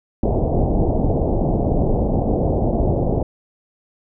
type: low-pass noise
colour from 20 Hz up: pink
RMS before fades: -18 dBFS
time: 0.23-3.23 s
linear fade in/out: 5 ms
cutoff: 760 Hz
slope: 48 dB/octave
effects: none